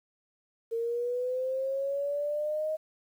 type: linear sweep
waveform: sine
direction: up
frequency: 455.1 to 629 Hz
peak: -28 dBFS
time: 0.71-2.77 s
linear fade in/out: 20 ms
effects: 10-bit